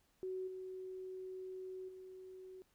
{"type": "tone with level steps", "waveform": "sine", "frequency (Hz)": 373.8, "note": "F#4", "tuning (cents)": 18, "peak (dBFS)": [-39, -44, -50], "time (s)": [0.23, 2.62], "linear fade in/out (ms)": 0, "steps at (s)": [0.47, 1.88], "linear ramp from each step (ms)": 10, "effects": ["pink hiss -75 dBFS RMS until 2.74 s"]}